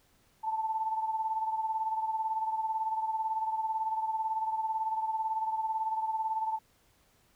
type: beating tone pair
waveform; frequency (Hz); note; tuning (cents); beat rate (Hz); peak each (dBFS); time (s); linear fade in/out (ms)
sine; 880 / 898; A5 / A5; 0 / +35; 18; -30 / -37; 0.43-6.59; 20
effects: pink hiss -67 dBFS RMS until 7.35 s